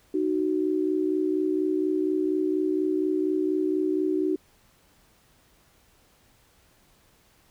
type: tone pair together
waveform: sine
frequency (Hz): 308.8 / 373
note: D#4 / F#4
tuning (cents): -13 / +14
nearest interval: minor third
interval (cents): 327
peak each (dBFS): -25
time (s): 0.14-4.36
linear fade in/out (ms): 5
effects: pink hiss -61 dBFS RMS until 7.5 s